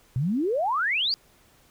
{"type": "exponential sweep", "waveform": "sine", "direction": "up", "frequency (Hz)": [118.4, 4900], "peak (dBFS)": -22, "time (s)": [0.16, 1.14], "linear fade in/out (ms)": 0, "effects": ["pink hiss -59 dBFS RMS until 1.7 s"]}